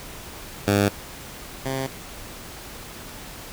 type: tone pair in turn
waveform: 10% pulse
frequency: 101 / 133.39 Hz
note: G#2 / C3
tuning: -48 / +34 cents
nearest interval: perfect fourth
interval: 482 cents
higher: second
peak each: -9 / -17 dBFS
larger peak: first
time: 0.67-0.89 / 1.65-1.87 s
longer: neither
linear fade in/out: 10 ms
effects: pink hiss -39 dBFS RMS until 3.52 s